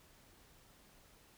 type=silence; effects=pink hiss -64 dBFS RMS until 1.37 s